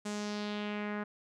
sawtooth tone with low-pass filter sweep, 208.1 Hz, G#3, 4 cents sharp, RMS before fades -37 dBFS, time 0.05-1.04 s, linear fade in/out 10 ms, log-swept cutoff 8100 to 1600 Hz, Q 2.2, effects none

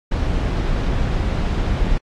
brown noise, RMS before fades -19 dBFS, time 0.11-1.98 s, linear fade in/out 10 ms, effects low-pass 5000 Hz 12 dB/octave + AAC 48 kbps

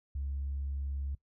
sine tone, 69.3 Hz, C#2, in tune, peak -32 dBFS, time 0.15-1.15 s, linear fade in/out 5 ms, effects noise-tail reverb RT60 0.1 s tail -20 dB re dry + tanh soft clip ceiling -29 dBFS

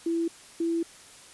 sine tone pair in turn, 333.8 / 333.8 Hz, E4 / E4, +22 / +22 cents, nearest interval unison, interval 0 cents, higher neither, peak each -24 dBFS, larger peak neither, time 0.06-0.28 / 0.6-0.83 s, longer second, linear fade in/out 5 ms, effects white hiss -50 dBFS RMS until 1.33 s + resampled to 24000 Hz

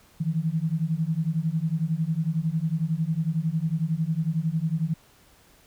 sine beating tone pair, 155.56 / 166.56 Hz, D#3 / E3, 0 / +18 cents, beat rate 11 Hz, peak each -26 dBFS, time 0.2-4.94 s, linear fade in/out 10 ms, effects pink hiss -57 dBFS RMS until 5.66 s

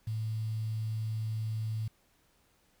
sine tone with quantisation, 110 Hz, A2, in tune, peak -31 dBFS, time 0.07-1.88 s, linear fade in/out 5 ms, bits 9, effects pink hiss -69 dBFS RMS until 2.8 s

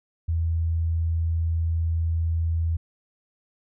sine tone, 82.41 Hz, E2, in tune, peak -21 dBFS, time 0.28-2.77 s, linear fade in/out 10 ms, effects none

